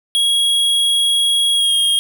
square tone with pitch glide, 3310 to 3248 Hz, G#7 to G#7, -6 to -39 cents, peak -13 dBFS, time 0.15-1.99 s, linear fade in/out 0 ms, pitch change -33 cents, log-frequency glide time 1.54-1.73 s, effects none

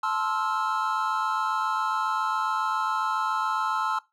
triangle chord, F major seventh, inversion first, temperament just, 873.1 / 1047.7 / 1309.6 / 1396.9 Hz, A5 / C6 / E6 / F6, -14 / +2 / -12 / 0 cents, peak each -28 / -28 / -26 / -32 dBFS, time 0.03-3.99 s, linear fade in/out 5 ms, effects noise-tail reverb RT60 0.2 s tail -19 dB re dry

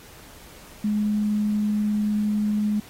sine tone, 210 Hz, G#3, 19 cents sharp, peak -20 dBFS, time 0.84-2.8 s, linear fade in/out 5 ms, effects pink hiss -47 dBFS RMS until 2.89 s + AAC 48 kbps

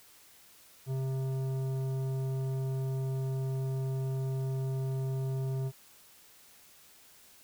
sine tone with tanh clipping, 132.6 Hz, C3, 23 cents sharp, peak -32 dBFS, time 0.86-5.72 s, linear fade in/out 50 ms, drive 12 dB, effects white hiss -58 dBFS RMS until 7.43 s

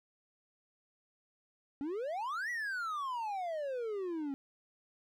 triangle exponential two-way sweep, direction up then down, 268.3 to 1975 to 268.3 Hz, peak -33 dBFS, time 1.81-4.34 s, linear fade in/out 0 ms, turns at 2.5 s, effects none

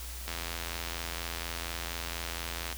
click train, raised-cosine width 0.2 ms, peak -18 dBFS, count 207, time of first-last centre 0.28-2.727 s, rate 84.2 Hz, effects added 60 Hz sine -40 dBFS peak until 2.77 s + white hiss -44 dBFS RMS until 2.77 s

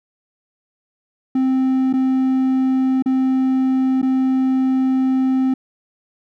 triangle tone with dropouts, 261.6 Hz, C4, in tune, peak -12 dBFS, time 1.35-5.54 s, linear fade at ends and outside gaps 5 ms, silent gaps 1.929-1.936 / 3.024-3.059 / 4.017-4.027 s, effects none

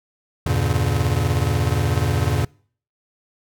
square chord, E diminished seventh, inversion none, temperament just, 82.41 / 98.89 / 118.67 / 142.4 Hz, E2 / G2 / Bb2 / Db3, 0 / +16 / +31 / +47 cents, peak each -24 dBFS, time 0.46-2.45 s, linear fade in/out 5 ms, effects noise-tail reverb RT60 0.5 s tail -26 dB re dry

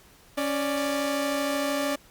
sawtooth tone pair together, 278.1 / 589.3 Hz, C#4 / D5, +6 / +6 cents, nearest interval octave + minor second, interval 1300 cents, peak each -24 dBFS, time 0.37-1.96 s, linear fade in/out 10 ms, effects pink hiss -55 dBFS RMS until 2.1 s + Opus 48 kbps

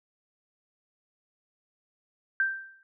sine tone with exponential decay, 1568 Hz, G6, in tune, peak -20 dBFS, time 2.4-2.83 s, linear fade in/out 1 ms, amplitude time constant 93 ms, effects none

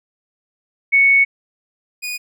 sine / sawtooth tone pair in turn, 2217 / 2467 Hz, C#7 / D#7, 0 / -15 cents, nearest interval major second, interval 185 cents, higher second, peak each -9 / -20 dBFS, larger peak first, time 0.92-1.25 / 2.02-2.18 s, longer first, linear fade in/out 20 ms, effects none

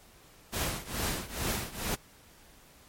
pink noise with tremolo, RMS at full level -30 dBFS, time 0.52-1.96 s, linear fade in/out 20 ms, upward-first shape triangle, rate 2.3 Hz, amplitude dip 90%, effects pink hiss -57 dBFS RMS until 2.88 s + MP3 64 kbps

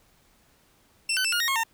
20% pulse tone with pitch steps, 2692 / 1516 / 2657 / 1426 / 1865 / 1083 / 910 Hz, E7 / F#6 / E7 / F6 / A#6 / C#6 / A#5, +36 / +42 / +13 / +36 / 0 / -41 / -42 cents, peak -18 dBFS, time 1.09-1.636 s, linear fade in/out 5 ms, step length 78 ms, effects pink hiss -62 dBFS RMS until 1.73 s

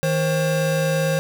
square tone pair together, 158.7 / 533.8 Hz, D#3 / C5, +35 / +35 cents, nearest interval octave + major sixth, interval 2100 cents, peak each -22 dBFS, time 0.03-1.19 s, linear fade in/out 0 ms, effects 7-bit

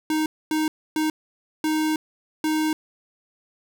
square tone bursts at uneven times, 311.1 Hz, D#4, in tune, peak -21 dBFS, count 5, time 0.1-0.26 / 0.51-0.68 / 0.96-1.1 / 1.64-1.96 / 2.44-2.73 s, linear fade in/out 2 ms, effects none

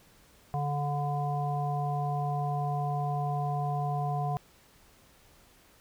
harmonic tone, 144.9 Hz, D3, 23 cents flat, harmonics 1 / 3 / 5 / 7, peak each -30 / -42 / -32 / -40 dBFS, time 0.54-4.37 s, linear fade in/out 0 ms, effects pink hiss -60 dBFS RMS until 5.8 s

